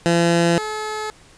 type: tone pair in turn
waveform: 15% pulse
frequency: 170 / 429.5 Hz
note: F3 / A4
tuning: -46 / -42 cents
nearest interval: octave + major third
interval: 1604 cents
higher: second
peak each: -8 / -18 dBFS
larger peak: first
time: 0.06-0.58 / 0.58-1.1 s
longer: neither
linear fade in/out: 0 ms
effects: pink hiss -49 dBFS RMS until 1.37 s + resampled to 22050 Hz